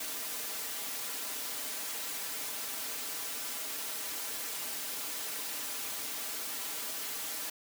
white noise with comb filter, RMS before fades -38 dBFS, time 0-7.5 s, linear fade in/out 5 ms, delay 5.5 ms, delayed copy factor -0.75, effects high-pass 200 Hz 12 dB/octave

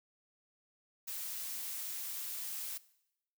blue noise, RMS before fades -41 dBFS, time 1.07-2.78 s, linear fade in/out 10 ms, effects noise-tail reverb RT60 0.8 s tail -19 dB re dry

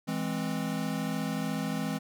square chord, E augmented, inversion none, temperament equal, 164.81 / 207.7 / 261.6 Hz, E3 / G#3 / B#3, 0 / 0 / 0 cents, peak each -35 / -35 / -35 dBFS, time 0.07-1.99 s, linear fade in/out 20 ms, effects none

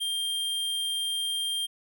square tone, 3191 Hz, G7, 30 cents sharp, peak -28 dBFS, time 0-1.67 s, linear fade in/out 20 ms, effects none

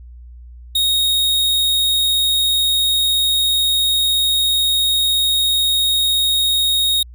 45% pulse tone, 3743 Hz, A#7, 6 cents sharp, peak -14 dBFS, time 0.75-7.03 s, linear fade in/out 5 ms, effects added 60 Hz sine -35 dBFS peak until 7.14 s

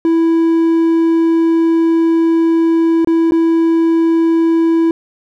triangle tone with dropouts, 329.6 Hz, E4, in tune, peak -7 dBFS, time 0.05-4.91 s, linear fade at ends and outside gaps 1 ms, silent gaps 3.047-3.073 / 3.31-3.32 s, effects none

